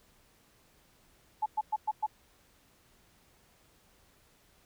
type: tone bursts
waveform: sine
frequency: 858 Hz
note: A5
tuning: 44 cents flat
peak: -26 dBFS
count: 5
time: 1.42-2.065 s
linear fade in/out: 10 ms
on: 41 ms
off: 110 ms
effects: pink hiss -65 dBFS RMS until 4.65 s